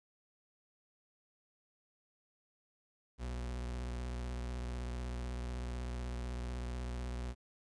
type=tone with vibrato; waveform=40% pulse; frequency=61.1 Hz; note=B1; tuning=18 cents flat; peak=-37 dBFS; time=3.18-7.35 s; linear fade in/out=50 ms; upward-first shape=sine; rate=16 Hz; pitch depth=58 cents each way; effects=resampled to 22050 Hz + 12-bit